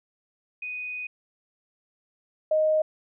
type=tone pair in turn; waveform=sine; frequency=2489 / 622.2 Hz; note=D#7 / D#5; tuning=0 / 0 cents; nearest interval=2 octaves; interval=2400 cents; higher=first; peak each=-31 / -19 dBFS; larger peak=second; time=0.62-1.07 / 2.51-2.82 s; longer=first; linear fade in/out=5 ms; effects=none